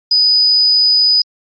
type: tone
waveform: sine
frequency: 4978 Hz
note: D#8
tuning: in tune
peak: -8 dBFS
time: 0.11-1.22 s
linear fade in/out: 5 ms
effects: Opus 48 kbps